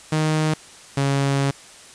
sawtooth tone pair in turn, 155.56 / 138.59 Hz, D#3 / C#3, 0 / 0 cents, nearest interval major second, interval 200 cents, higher first, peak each -14 dBFS, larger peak neither, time 0.12-0.54 / 0.97-1.51 s, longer second, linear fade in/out 5 ms, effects white hiss -44 dBFS RMS until 1.94 s + resampled to 22050 Hz

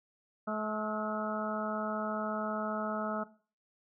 harmonic tone with a mistuned harmonic, 214.7 Hz, A3, 42 cents flat, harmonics 1 / 2 / 3 / 4 / 5 / 6 / 7, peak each -36 / -44 / -37 / -44 / -46 / -38 / -46 dBFS, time 0.47-3.24 s, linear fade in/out 10 ms, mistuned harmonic 7, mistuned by -68 cents, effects noise-tail reverb RT60 0.4 s tail -17 dB re dry

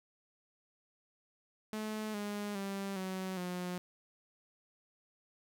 sawtooth tone with pitch steps, 215.5 / 205.9 / 196.7 / 187.93 / 179.55 Hz, A3 / G#3 / G3 / F#3 / F3, -36 / -15 / +6 / +27 / +48 cents, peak -33 dBFS, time 1.73-3.78 s, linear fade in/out 0 ms, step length 410 ms, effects none

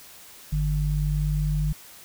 sine tone pair together, 49.69 / 149.9 Hz, G1 / D3, +24 / +36 cents, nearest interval octave + perfect fifth, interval 1912 cents, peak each -24 dBFS, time 0.52-1.73 s, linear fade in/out 10 ms, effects white hiss -47 dBFS RMS until 2.04 s

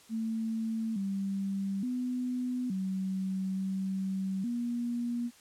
sine tone with pitch steps, 223.7 / 195.7 / 249.9 / 189.8 / 191.2 / 238.9 Hz, A3 / G3 / B3 / F#3 / G3 / A#3, +29 / -3 / +21 / +44 / -43 / +43 cents, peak -30 dBFS, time 0.09-5.31 s, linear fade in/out 50 ms, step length 870 ms, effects white hiss -58 dBFS RMS until 5.4 s + low-pass 10000 Hz 12 dB/octave

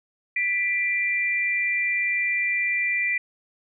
sine tone pair together, 1975.5 / 2366 Hz, B6 / D7, 0 / +12 cents, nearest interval minor third, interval 312 cents, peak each -24 dBFS, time 0.36-3.18 s, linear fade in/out 5 ms, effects none

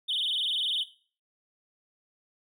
triangle tone with vibrato, 3322 Hz, G#7, in tune, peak -23 dBFS, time 0.08-0.84 s, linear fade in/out 20 ms, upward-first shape sine, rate 20 Hz, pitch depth 190 cents each way, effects noise-tail reverb RT60 0.4 s tail -17 dB re dry + tanh soft clip ceiling -23 dBFS

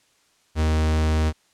45% pulse tone, 78.2 Hz, D#2, 9 cents sharp, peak -18 dBFS, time 0.55-1.33 s, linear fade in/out 50 ms, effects white hiss -62 dBFS RMS until 1.53 s + low-pass 8000 Hz 12 dB/octave

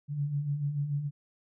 sine beating tone pair, 138.59 / 145.49 Hz, C#3 / D3, 0 / -16 cents, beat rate 6.9 Hz, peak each -37 / -29 dBFS, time 0.08-1.11 s, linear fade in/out 50 ms, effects none

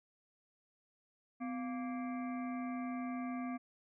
harmonic tone with a mistuned harmonic, 233.1 Hz, A#3, in tune, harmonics 1 / 3 / 5 / 7 / 9 / 10, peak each -38 / -46 / -49 / -58 / -55 / -57 dBFS, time 1.4-3.58 s, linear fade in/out 20 ms, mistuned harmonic 1, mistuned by +140 cents, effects none

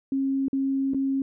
sine tone with dropouts, 270.6 Hz, C#4, 42 cents flat, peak -22 dBFS, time 0.12-1.22 s, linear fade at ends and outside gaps 2 ms, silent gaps 0.483-0.53 / 0.936-0.945 s, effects none

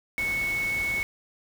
sine tone in noise, 2209 Hz, C#7, 7 cents flat, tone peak -25 dBFS, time 0.18-1.03 s, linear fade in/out 0 ms, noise pink, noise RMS -38 dBFS, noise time 0.18-1.03 s, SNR +10 dB, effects none

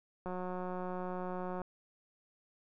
click train, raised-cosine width 1 ms, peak -27 dBFS, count 248, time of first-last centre 0.26-1.617 s, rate 182 Hz, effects none

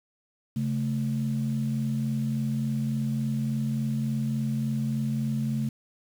sine tone pair together, 136.02 / 219.5 Hz, C#3 / A3, -32 / -4 cents, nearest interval minor sixth, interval 828 cents, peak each -27 dBFS, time 0.56-5.69 s, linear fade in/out 5 ms, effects tanh soft clip ceiling -18 dBFS + 8-bit

